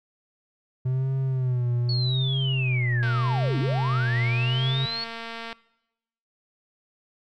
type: tone with vibrato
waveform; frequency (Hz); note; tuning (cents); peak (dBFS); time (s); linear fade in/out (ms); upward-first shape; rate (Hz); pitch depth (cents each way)
triangle; 127; B2; +49; -20; 0.85-4.86; 10; sine; 0.81; 89
type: linear two-way sweep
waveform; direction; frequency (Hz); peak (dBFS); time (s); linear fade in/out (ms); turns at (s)
sine; down then up; 4435 to 233.1 to 4435; -28; 1.89-5.04; 2; 3.59
type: click train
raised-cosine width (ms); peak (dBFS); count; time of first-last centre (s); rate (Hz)
0.3; -20; 573; 3.03-5.528; 229
effects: noise-tail reverb RT60 0.9 s tail -21 dB re dry